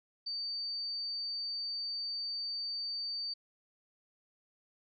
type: tone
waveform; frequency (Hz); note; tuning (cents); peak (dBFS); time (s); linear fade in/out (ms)
sine; 4600; D8; -37; -35; 0.26-3.34; 10
effects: none